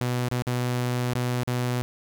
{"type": "tone with dropouts", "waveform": "sawtooth", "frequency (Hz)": 123.47, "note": "B2", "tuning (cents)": 0, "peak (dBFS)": -20, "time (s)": [0.01, 1.82], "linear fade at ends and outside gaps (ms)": 0, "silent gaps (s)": [[0.287, 0.314], [0.422, 0.469], [1.136, 1.153], [1.434, 1.475]], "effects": []}